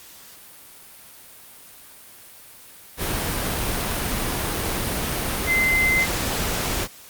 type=tone in noise; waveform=sine; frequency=2068 Hz; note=C7; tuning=21 cents flat; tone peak=-17 dBFS; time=5.46-6.07 s; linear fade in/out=50 ms; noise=pink; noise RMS=-25 dBFS; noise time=2.97-6.88 s; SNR=+5 dB; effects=white hiss -45 dBFS RMS until 7.09 s + Opus 48 kbps